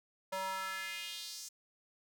square tone with high-pass filter sweep, 190 Hz, F#3, 46 cents sharp, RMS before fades -41 dBFS, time 0.32-1.49 s, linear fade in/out 10 ms, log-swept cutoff 690 to 6500 Hz, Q 2.5, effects none

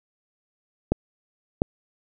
clicks, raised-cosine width 2 ms, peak -6 dBFS, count 2, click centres 0.92 / 1.619 s, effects none

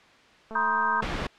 click train, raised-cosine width 1 ms, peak -27 dBFS, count 122, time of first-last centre 0.51-1.058 s, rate 221 Hz
sine chord, C minor seventh, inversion third, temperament equal with one note detuned, 951.4 / 1046.5 / 1244.5 / 1568 Hz, Bb5 / C6 / Eb6 / G6, +35 / 0 / 0 / 0 cents, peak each -26 / -30 / -29 / -27 dBFS, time 0.55-1.01 s, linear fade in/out 5 ms
pink noise, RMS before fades -29 dBFS, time 1.02-1.27 s, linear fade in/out 5 ms
effects white hiss -54 dBFS RMS until 1.38 s + low-pass 3000 Hz 12 dB/octave

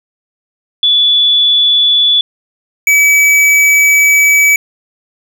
sine / square tone pair in turn, 3444 / 2288 Hz, A7 / D7, -38 / -46 cents, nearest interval perfect fifth, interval 708 cents, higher first, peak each -6 dBFS, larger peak neither, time 0.83-2.21 / 2.87-4.56 s, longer second, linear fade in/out 2 ms, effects none

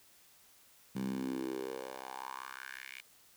10% pulse tone with high-pass filter sweep, 65.41 Hz, C2, in tune, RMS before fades -41 dBFS, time 0.95-3.01 s, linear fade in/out 10 ms, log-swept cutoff 170 to 2400 Hz, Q 4.2, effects white hiss -63 dBFS RMS until 3.36 s

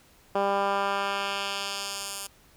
10% pulse tone with band-pass filter sweep, 198.6 Hz, G3, 23 cents sharp, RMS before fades -29 dBFS, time 0.35-2.27 s, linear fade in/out 5 ms, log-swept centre 640 to 10000 Hz, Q 0.91, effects pink hiss -58 dBFS RMS until 2.56 s

